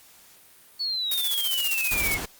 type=exponential sweep; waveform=sine; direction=down; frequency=4471 to 2149 Hz; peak=-25 dBFS; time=0.79-2.18 s; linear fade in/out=20 ms
type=noise with tremolo; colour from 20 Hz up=blue; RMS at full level=-26 dBFS; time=1.11-2.15 s; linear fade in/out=5 ms; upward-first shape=square; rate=15 Hz; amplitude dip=60%
type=noise; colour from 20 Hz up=pink; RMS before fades=-32 dBFS; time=1.91-2.26 s; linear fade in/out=10 ms
effects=white hiss -53 dBFS RMS until 2.39 s + Opus 48 kbps